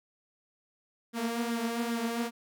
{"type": "tone with flanger", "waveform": "sawtooth", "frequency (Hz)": 233, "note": "A#3", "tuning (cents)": -1, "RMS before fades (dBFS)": -32, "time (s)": [1.13, 2.31], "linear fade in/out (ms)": 50, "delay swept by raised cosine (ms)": [0.55, 6.15], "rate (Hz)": 2.5, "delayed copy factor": 0.55, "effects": []}